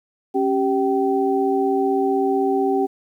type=tone cluster; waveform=sine; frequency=274.2 / 390 / 772 Hz; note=C#4 / G4 / G5; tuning=-19 / -9 / -27 cents; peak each=-22 / -19 / -23 dBFS; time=0.34-2.87 s; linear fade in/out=20 ms; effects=9-bit